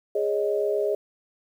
sine chord, Ab suspended fourth, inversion none, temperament equal with one note detuned, 413.4 / 554.4 / 622.3 Hz, Ab4 / Db5 / Eb5, -8 / 0 / 0 cents, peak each -24 / -29 / -27 dBFS, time 0.15-0.95 s, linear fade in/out 5 ms, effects 9-bit

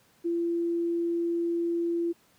sine tone, 340 Hz, F4, 46 cents flat, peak -25 dBFS, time 0.24-2.13 s, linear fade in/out 20 ms, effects pink hiss -63 dBFS RMS until 2.38 s + high-pass 100 Hz 12 dB/octave

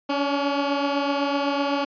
15% pulse beating tone pair, 281.1 / 289 Hz, C#4 / D4, +24 / -28 cents, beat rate 7.9 Hz, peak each -16 / -23 dBFS, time 0.09-1.85 s, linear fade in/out 10 ms, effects resampled to 11025 Hz

